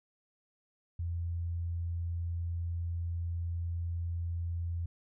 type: tone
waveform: sine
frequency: 85.2 Hz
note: F2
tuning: 42 cents flat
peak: -32 dBFS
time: 0.99-4.86 s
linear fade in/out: 5 ms
effects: none